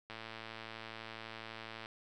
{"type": "click train", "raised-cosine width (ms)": 0.3, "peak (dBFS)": -29, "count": 198, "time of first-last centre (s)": [0.1, 1.859], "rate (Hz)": 112, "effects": []}